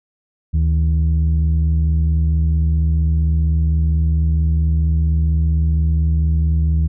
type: tone pair together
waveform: sine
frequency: 75.4 / 159.77 Hz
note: D2 / D#3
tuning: +46 / +46 cents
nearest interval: octave + minor second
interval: 1300 cents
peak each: -12 / -19 dBFS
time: 0.53-6.88 s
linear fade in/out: 20 ms
effects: tanh soft clip ceiling -9 dBFS